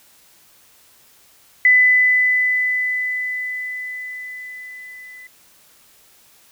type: tone with level ramp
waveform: sine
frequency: 2002 Hz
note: B6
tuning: 23 cents sharp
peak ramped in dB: -8 to -37 dBFS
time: 1.65-5.27 s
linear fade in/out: 2 ms
effects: white hiss -52 dBFS RMS until 6.51 s